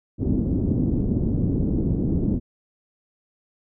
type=low-pass noise; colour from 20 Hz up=white; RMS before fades=-22 dBFS; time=0.18-2.4 s; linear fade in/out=50 ms; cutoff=290 Hz; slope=24 dB/octave; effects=none